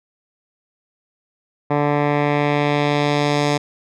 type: tone with low-pass filter sweep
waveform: 10% pulse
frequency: 146.1 Hz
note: D3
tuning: 9 cents flat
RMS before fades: -18 dBFS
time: 1.7-3.58 s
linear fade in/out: 10 ms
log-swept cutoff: 1400 to 6100 Hz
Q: 1.2
effects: none